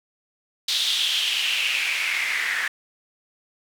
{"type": "noise with band-pass filter sweep", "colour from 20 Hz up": "white", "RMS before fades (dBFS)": -24, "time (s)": [0.68, 2.68], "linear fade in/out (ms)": 5, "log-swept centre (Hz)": [3800, 1800], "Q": 5, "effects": []}